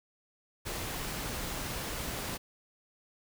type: noise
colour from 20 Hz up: pink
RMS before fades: -37 dBFS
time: 0.65-2.38 s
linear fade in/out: 20 ms
effects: none